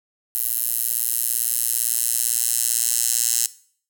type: tone with high-pass filter sweep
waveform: 10% pulse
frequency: 117.8 Hz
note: A#2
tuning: 19 cents sharp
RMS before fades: -22 dBFS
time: 0.35-3.46 s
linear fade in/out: 0 ms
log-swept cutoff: 12000 to 7700 Hz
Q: 1.8
effects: noise-tail reverb RT60 0.5 s tail -18 dB re dry